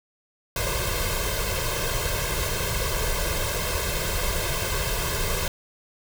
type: noise with comb filter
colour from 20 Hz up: pink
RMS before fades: -26 dBFS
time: 0.56-5.48 s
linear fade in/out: 2 ms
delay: 1.9 ms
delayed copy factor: +0.9
effects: none